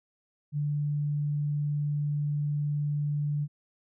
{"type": "tone", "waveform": "sine", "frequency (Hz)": 146.83, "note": "D3", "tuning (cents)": 0, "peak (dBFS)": -26, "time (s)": [0.52, 3.48], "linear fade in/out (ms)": 50, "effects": []}